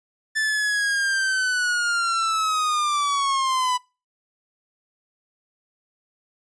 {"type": "linear sweep", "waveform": "45% pulse", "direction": "down", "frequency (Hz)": [1760, 987.8], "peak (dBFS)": -20, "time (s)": [0.35, 3.78], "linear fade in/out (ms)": 20, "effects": ["noise-tail reverb RT60 0.3 s tail -25 dB re dry", "resampled to 22050 Hz"]}